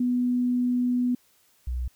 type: tone pair in turn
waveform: sine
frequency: 246.9 / 62.06 Hz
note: B3 / B1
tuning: 0 / +9 cents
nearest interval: 2 octaves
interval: 2391 cents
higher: first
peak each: -21 / -26 dBFS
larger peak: first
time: 0-1.15 / 1.67-1.88 s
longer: first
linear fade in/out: 5 ms
effects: white hiss -63 dBFS RMS until 1.95 s